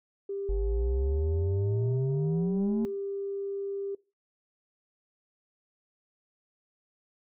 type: tone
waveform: sine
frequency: 396.8 Hz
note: G4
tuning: 21 cents sharp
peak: -31 dBFS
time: 0.29-3.95 s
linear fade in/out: 5 ms
type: exponential sweep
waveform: sine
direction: up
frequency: 46.73 to 230 Hz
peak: -24 dBFS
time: 0.49-2.85 s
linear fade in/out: 0 ms
effects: noise-tail reverb RT60 0.3 s tail -22 dB re dry + tanh soft clip ceiling -21 dBFS